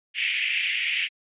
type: band-pass noise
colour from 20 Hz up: pink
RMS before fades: -26 dBFS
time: 0.14-1.09 s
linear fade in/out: 50 ms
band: 2100 to 3000 Hz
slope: 48 dB/octave
effects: resampled to 8000 Hz